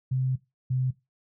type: tone pair in turn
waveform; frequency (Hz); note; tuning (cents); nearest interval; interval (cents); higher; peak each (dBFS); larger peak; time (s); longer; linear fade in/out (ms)
sine; 130 / 128.88; C3 / C3; -11 / -26; unison; 15; first; -23 / -23; neither; 0.11-0.36 / 0.7-0.91; first; 10
effects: noise-tail reverb RT60 0.2 s tail -17 dB re dry